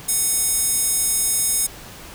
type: tone with high-pass filter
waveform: square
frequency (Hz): 740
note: F#5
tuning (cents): 0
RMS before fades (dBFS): -20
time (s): 0.08-1.67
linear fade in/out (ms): 10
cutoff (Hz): 8500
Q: 2.1
effects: pink hiss -39 dBFS RMS until 2.14 s